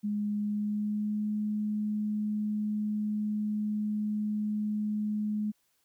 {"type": "tone with pitch glide", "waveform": "sine", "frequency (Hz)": [207.7, 211.1], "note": ["G#3", "G#3"], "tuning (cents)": [0, 29], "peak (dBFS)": -28, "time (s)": [0.03, 5.52], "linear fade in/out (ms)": 20, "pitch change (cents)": 29, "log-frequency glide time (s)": [0.38, 1.27], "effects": ["white hiss -73 dBFS RMS until 5.84 s"]}